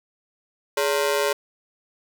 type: ring-modulated tone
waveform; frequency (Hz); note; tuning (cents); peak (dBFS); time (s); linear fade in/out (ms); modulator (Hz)
sawtooth; 493.4; B4; -2; -13; 0.77-1.33; 5; 75.7
effects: none